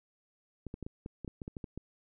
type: clicks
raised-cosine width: 3 ms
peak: -27 dBFS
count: 12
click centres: 0.667 / 0.741 / 0.827 / 0.865 / 1.061 / 1.247 / 1.278 / 1.418 / 1.479 / 1.568 / 1.642 / 1.776 s
effects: none